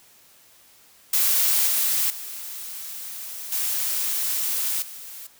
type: noise with level steps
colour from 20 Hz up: blue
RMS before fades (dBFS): -20 / -22 / -35 / -25 / -39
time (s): 1.13-5.27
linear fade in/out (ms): 5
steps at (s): 1.67 / 2.1 / 3.52 / 4.82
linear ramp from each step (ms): 2
effects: white hiss -54 dBFS RMS until 5.39 s